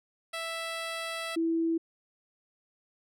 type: tone pair in turn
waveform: 10% pulse / sine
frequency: 660 / 329.2 Hz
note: E5 / E4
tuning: +2 / -2 cents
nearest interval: octave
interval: 1204 cents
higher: first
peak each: -25 dBFS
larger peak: neither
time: 0.33-1.36 / 1.36-1.78 s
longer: first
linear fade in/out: 10 ms
effects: low-pass 12000 Hz 12 dB/octave